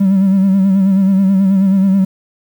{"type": "tone with vibrato", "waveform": "triangle", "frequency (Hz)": 193.2, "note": "G3", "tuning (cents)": -25, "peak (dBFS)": -5, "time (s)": [0, 2.05], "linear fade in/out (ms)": 10, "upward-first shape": "sine", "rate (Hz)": 9.3, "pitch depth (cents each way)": 49, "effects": ["tanh soft clip ceiling -3 dBFS", "7-bit"]}